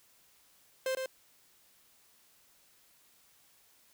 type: tone with echo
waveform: 45% pulse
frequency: 523.3 Hz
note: C5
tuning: in tune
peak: -30 dBFS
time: 0.86-0.95 s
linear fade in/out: 2 ms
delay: 110 ms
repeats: 1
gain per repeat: -4 dB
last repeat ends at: 1.06 s
effects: white hiss -65 dBFS RMS until 3.93 s